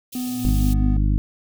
white band-stop noise, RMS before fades -36 dBFS, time 0.12-0.74 s, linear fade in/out 10 ms, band 590 to 2500 Hz, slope 48 dB/octave
triangle tone with pitch glide, 250.1 to 248.4 Hz, B3 to B3, +22 to +10 cents, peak -22 dBFS, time 0.15-0.97 s, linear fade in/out 2 ms, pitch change -12 cents, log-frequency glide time 0.38-0.65 s
sine tone with exponential growth, 114.9 Hz, A#2, 25 cents flat, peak -22 dBFS, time 0.16-0.49 s, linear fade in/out 0 ms, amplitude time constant 71 ms
harmonic tone, 50.7 Hz, G#1, 41 cents flat, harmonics 1 / 2 / 3 / 4 / 5 / 6, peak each -17 / -23 / -27 / -29 / -31 / -33 dBFS, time 0.45-1.18 s, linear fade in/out 0 ms
effects none

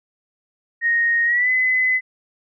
sine tone with pitch glide, 1864.7 to 2022 Hz, A#6 to B6, 0 to +40 cents, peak -15 dBFS, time 0.81-2.01 s, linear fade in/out 50 ms, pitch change +140 cents, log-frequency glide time 1.25-1.5 s, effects none

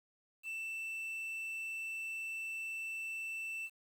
triangle tone with quantisation, 2662 Hz, E7, 16 cents sharp, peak -37 dBFS, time 0.43-3.7 s, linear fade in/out 50 ms, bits 10, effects none

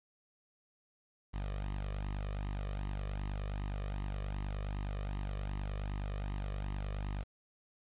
sawtooth tone with flanger, 49.59 Hz, G1, 21 cents sharp, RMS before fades -38 dBFS, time 1.33-7.24 s, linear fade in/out 20 ms, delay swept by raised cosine 0.99 to 1.7 ms, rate 2.6 Hz, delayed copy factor +0.7, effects resampled to 8000 Hz + 10-bit

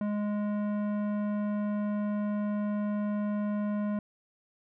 triangle tone with tanh clipping, 207.7 Hz, G#3, in tune, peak -30 dBFS, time 0.01-3.99 s, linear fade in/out 2 ms, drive 18 dB, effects none

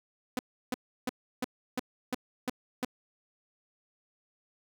sawtooth tone bursts, 251.2 Hz, B3, 30 cents sharp, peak -25 dBFS, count 8, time 0.37-2.848 s, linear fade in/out 2 ms, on 21 ms, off 330 ms, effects none

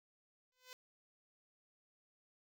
5% pulse tone with exponential growth, 507 Hz, B4, 45 cents sharp, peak -37 dBFS, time 0.52-0.73 s, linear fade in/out 1 ms, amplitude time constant 44 ms, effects none

